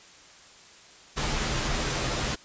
pink noise with comb filter, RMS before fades -28 dBFS, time 1.16-2.36 s, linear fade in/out 20 ms, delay 11 ms, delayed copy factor -0.5, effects white hiss -51 dBFS RMS until 2.44 s + resampled to 16000 Hz

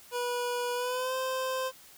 25% pulse tone with pitch glide, 487.5 to 519.5 Hz, B4 to C5, -23 to -12 cents, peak -26 dBFS, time 0.11-1.72 s, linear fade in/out 50 ms, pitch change +111 cents, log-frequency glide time 0.74-1.15 s, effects white hiss -54 dBFS RMS until 1.97 s

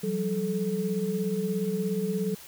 sine tone cluster, 175.3 / 192.2 / 433.9 Hz, F3 / G3 / A4, +7 / -34 / -24 cents, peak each -32 / -29 / -30 dBFS, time 0.03-2.35 s, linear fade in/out 10 ms, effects white hiss -47 dBFS RMS until 2.47 s

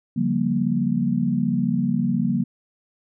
sine chord, G half-diminished seventh, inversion second, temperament just, 141.12 / 176.4 / 196 / 235.2 Hz, Db3 / F3 / G3 / Bb3, +31 / +18 / 0 / +16 cents, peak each -27 / -25 / -25 / -22 dBFS, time 0.16-2.44 s, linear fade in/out 10 ms, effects none

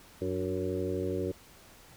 harmonic tone with a mistuned harmonic, 92.4 Hz, F#2, 2 cents flat, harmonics 1 / 2 / 3 / 4 / 5 / 6, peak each -37 / -40 / -37 / -34 / -36 / -40 dBFS, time 0.21-1.32 s, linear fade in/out 10 ms, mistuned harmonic 3, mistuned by +70 cents, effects pink hiss -55 dBFS RMS until 1.96 s

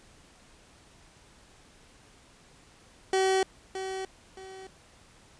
30% pulse tone with echo, 380.7 Hz, F#4, 49 cents sharp, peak -20 dBFS, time 3.13-3.43 s, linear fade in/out 2 ms, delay 620 ms, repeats 2, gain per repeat -10 dB, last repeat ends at 4.67 s, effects pink hiss -57 dBFS RMS until 5.39 s + resampled to 22050 Hz

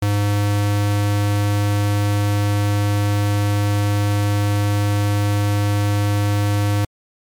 square tone, 102.5 Hz, G#2, 22 cents flat, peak -16 dBFS, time 0.02-6.85 s, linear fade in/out 5 ms, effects MP3 96 kbps

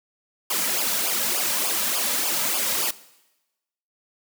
white noise with flanger, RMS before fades -24 dBFS, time 0.5-2.91 s, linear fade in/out 5 ms, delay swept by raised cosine 0.5 to 2.8 ms, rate 3.4 Hz, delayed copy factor -1, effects noise-tail reverb RT60 1.0 s tail -19 dB re dry + high-pass 200 Hz 12 dB/octave

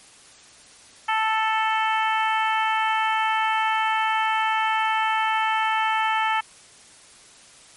harmonic tone, 440 Hz, A4, in tune, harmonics 2 / 3 / 4 / 5 / 6 / 7, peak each -22 / -26 / -28 / -30 / -32 / -33 dBFS, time 1.08-6.41 s, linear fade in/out 10 ms, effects white hiss -49 dBFS RMS until 7.76 s + MP3 48 kbps

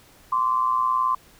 sine tone pair together, 1039 / 1157.9 Hz, C6 / D6, -12 / -25 cents, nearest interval major second, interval 187 cents, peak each -20 / -25 dBFS, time 0.32-1.15 s, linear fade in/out 5 ms, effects pink hiss -53 dBFS RMS until 1.39 s

